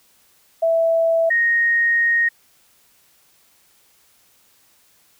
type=tone pair in turn; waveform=sine; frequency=659.3 / 1864.8 Hz; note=E5 / A#6; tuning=0 / 0 cents; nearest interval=octave + tritone; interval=1800 cents; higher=second; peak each=-14 dBFS; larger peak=neither; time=0.62-1.3 / 1.3-2.29 s; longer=second; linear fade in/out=10 ms; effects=white hiss -57 dBFS RMS until 5.19 s